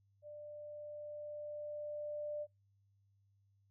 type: tone with level ramp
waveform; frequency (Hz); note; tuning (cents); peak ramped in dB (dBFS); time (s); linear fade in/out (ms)
sine; 594; D5; +20; -48 to -38; 0.22-2.47; 50
effects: noise-tail reverb RT60 0.2 s tail -24 dB re dry + added 99 Hz sine -70 dBFS peak until 3.7 s